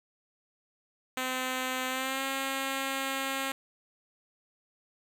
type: tone with pitch glide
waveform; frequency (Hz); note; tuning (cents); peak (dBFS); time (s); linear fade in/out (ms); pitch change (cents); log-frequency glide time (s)
5% pulse; 257.3 to 269.9; C4 to C#4; -29 to -46; -19; 1.17-3.52; 2; +83; 1.88-2.23
effects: none